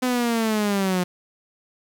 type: linear sweep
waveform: sawtooth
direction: down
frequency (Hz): 255.1 to 177.4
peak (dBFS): -16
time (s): 0.02-1.04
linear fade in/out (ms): 10
effects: 8-bit